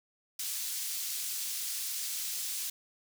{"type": "high-pass noise", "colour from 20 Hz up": "pink", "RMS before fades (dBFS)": -36, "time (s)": [0.39, 2.7], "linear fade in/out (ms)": 5, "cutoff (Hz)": 4900, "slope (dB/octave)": 12, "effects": []}